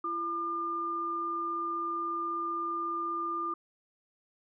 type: tone pair together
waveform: sine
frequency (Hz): 337.5 / 1202.7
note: E4 / D6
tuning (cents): +41 / +41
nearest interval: octave + minor seventh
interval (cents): 2200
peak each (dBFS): -39 / -31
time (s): 0.04-3.54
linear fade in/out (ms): 5
effects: none